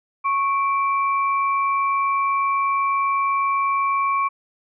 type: tone pair together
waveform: sine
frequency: 1103 / 2334 Hz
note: C#6 / D7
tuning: -9 / -11 cents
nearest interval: octave + minor second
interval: 1298 cents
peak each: -18 / -28 dBFS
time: 0.24-4.29 s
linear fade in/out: 20 ms
effects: none